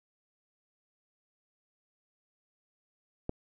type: click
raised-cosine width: 2 ms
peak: -19 dBFS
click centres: 3.294 s
effects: none